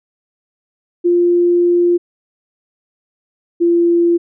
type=tone pair in turn; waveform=sine; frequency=349.2 / 342.6 Hz; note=F4 / F4; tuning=0 / -33 cents; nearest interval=unison; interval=33 cents; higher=first; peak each=-9 dBFS; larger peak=neither; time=1.04-1.98 / 3.6-4.18 s; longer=first; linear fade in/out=20 ms; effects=none